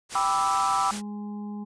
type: low-pass noise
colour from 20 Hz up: white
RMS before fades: -37 dBFS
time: 0.09-1.02 s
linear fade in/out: 50 ms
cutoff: 9400 Hz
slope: 48 dB/octave
type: chord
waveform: sine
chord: E minor seventh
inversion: first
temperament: equal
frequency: 784 / 987.8 / 1174.7 / 1318.5 Hz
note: G5 / B5 / D6 / E6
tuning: 0 / 0 / 0 / 0 cents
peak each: -27 dBFS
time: 0.15-0.91 s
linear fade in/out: 2 ms
type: harmonic tone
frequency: 207.1 Hz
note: G#3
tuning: 5 cents flat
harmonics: 1 / 2 / 4 / 5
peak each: -32 / -47 / -46 / -53 dBFS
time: 0.91-1.65 s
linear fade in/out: 20 ms
effects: none